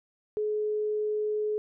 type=tone; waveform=sine; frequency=424.4 Hz; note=G#4; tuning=38 cents sharp; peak=-26 dBFS; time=0.37-1.58 s; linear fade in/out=0 ms; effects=none